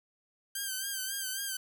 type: tone with vibrato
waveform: 5% pulse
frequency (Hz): 1568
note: G6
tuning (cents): 0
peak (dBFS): -23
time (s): 0.55-1.57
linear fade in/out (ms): 5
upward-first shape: sine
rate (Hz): 3.7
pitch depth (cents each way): 56
effects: none